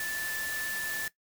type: tone in noise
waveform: sine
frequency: 1752 Hz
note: A6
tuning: 8 cents flat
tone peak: -33 dBFS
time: 0-1.08 s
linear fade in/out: 2 ms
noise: white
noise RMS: -38 dBFS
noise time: 0-1.08 s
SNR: +2 dB
effects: noise-tail reverb RT60 0.1 s tail -17 dB re dry